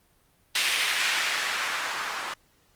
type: noise with low-pass filter sweep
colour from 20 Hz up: violet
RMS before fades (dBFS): -27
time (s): 0.55-2.34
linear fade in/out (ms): 5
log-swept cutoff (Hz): 2800 to 1100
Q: 1.3
effects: pink hiss -64 dBFS RMS until 2.75 s + Opus 32 kbps